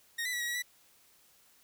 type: tone with pitch steps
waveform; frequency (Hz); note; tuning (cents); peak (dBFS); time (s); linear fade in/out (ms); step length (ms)
sawtooth; 1862 / 1996 / 1941 / 1904 / 1923 / 1965; A#6 / B6 / B6 / A#6 / B6 / B6; -2 / +18 / -31 / +36 / -47 / -9; -29; 0.18-0.624; 10; 74
effects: white hiss -64 dBFS RMS until 1.63 s